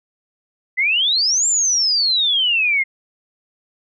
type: exponential two-way sweep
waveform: sine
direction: up then down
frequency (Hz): 1975.5 to 7459 to 2086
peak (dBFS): -14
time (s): 0.77-2.84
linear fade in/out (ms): 20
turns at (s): 1.47
effects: none